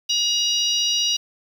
harmonic tone, 955 Hz, A#5, 42 cents sharp, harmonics 3 / 4 / 5 / 6, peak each -22 / -24 / -26 / -25 dBFS, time 0.09-1.17 s, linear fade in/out 10 ms, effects 7-bit

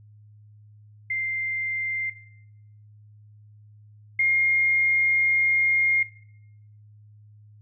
sine tone pair in turn, 2093 / 2130 Hz, C7 / C7, 0 / +30 cents, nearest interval unison, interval 30 cents, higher second, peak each -24 / -18 dBFS, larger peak second, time 1.1-2.1 / 4.19-6.03 s, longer second, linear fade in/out 5 ms, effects noise-tail reverb RT60 0.8 s tail -17 dB re dry + added 105 Hz sine -48 dBFS peak until 7.61 s

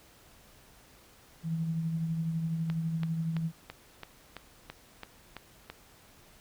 sine tone with tremolo, 163.1 Hz, E3, 18 cents flat, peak -27 dBFS, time 1.43-3.52 s, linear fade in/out 50 ms, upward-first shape triangle, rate 12 Hz, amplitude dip 45%
click train, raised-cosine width 0.3 ms, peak -24 dBFS, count 10, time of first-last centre 2.7-5.7 s, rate 3 Hz
effects pink hiss -58 dBFS RMS until 6.4 s

